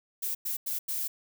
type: noise bursts at uneven times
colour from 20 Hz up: violet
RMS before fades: -32 dBFS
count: 4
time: 0.22-0.35 / 0.45-0.57 / 0.66-0.79 / 0.88-1.08 s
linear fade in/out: 10 ms
effects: none